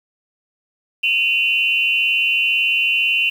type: tone with amplitude modulation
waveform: sine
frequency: 2746 Hz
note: F7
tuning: 30 cents flat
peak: -10 dBFS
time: 1.03-3.3 s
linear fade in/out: 10 ms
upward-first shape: sine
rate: 238 Hz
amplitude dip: 100%
effects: 7-bit